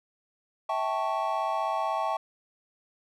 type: chord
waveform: triangle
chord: A dominant seventh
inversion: second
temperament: equal with one note detuned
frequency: 650.6 / 784 / 880 / 1108.7 Hz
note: E5 / G5 / A5 / C#6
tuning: -23 / 0 / 0 / 0 cents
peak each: -30 dBFS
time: 0.69-2.17 s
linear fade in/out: 5 ms
effects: none